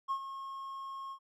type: tone with ADSR envelope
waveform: triangle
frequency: 1083 Hz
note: C#6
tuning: 41 cents flat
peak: -26 dBFS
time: 0.08-1.19 s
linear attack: 31 ms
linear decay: 72 ms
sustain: -12 dB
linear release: 75 ms
effects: tanh soft clip ceiling -26 dBFS